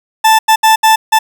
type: tone bursts at uneven times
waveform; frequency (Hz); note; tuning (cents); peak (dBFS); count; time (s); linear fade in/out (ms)
40% pulse; 881; A5; +2; -4; 5; 0.24-0.39 / 0.48-0.56 / 0.63-0.76 / 0.83-0.96 / 1.12-1.19; 10
effects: 7-bit